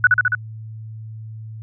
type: tone with echo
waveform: sine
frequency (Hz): 1480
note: F#6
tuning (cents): 0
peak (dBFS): -7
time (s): 0.04-0.07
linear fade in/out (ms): 2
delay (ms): 70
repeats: 4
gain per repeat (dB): -2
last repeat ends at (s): 0.35
effects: added 110 Hz sine -31 dBFS peak until 1.62 s